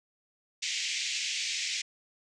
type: band-pass noise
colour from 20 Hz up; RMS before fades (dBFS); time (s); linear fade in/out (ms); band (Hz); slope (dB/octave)
pink; -33; 0.62-1.82; 10; 2100 to 7300; 48
effects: none